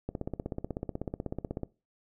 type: click train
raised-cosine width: 2 ms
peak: -20 dBFS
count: 26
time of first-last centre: 0.09-1.633 s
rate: 16.2 Hz
effects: noise-tail reverb RT60 0.3 s tail -21 dB re dry